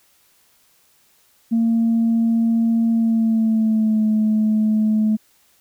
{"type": "tone with pitch glide", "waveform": "sine", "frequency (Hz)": [228.7, 215.9], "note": ["A#3", "A3"], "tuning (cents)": [-33, -33], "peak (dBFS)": -13, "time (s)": [1.51, 5.17], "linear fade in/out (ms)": 20, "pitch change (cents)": -100, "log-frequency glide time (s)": [2.91, 4.05], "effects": ["tanh soft clip ceiling -11 dBFS", "white hiss -58 dBFS RMS until 5.6 s"]}